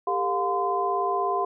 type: tone cluster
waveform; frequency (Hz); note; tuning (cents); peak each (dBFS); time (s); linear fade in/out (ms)
sine; 398.3 / 455 / 712 / 1026; G4 / A#4 / F5 / C6; +28 / -42 / +33 / -34; -28 / -35 / -27 / -26; 0.07-1.45; 5
effects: none